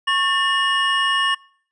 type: tone cluster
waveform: triangle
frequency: 1100 / 1791 / 2877 Hz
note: C#6 / A6 / F#7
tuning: -14 / +30 / -49 cents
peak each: -19 dBFS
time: 0.07-1.35 s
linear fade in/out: 10 ms
effects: noise-tail reverb RT60 0.6 s tail -26 dB re dry + resampled to 24000 Hz